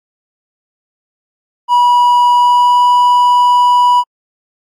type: tone with pitch glide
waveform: triangle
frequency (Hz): 973 to 980.3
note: B5 to B5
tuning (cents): -26 to -13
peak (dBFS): -4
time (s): 1.68-4.04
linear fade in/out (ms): 50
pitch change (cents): +13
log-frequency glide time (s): 2.34-2.86
effects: AAC 64 kbps